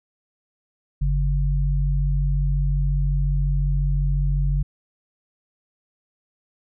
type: tone pair together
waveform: sine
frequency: 47.22 / 141.6 Hz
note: F#1 / C#3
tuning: +36 / +37 cents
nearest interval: octave + perfect fifth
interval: 1901 cents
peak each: -19 / -23 dBFS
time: 1.01-4.63 s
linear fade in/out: 10 ms
effects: none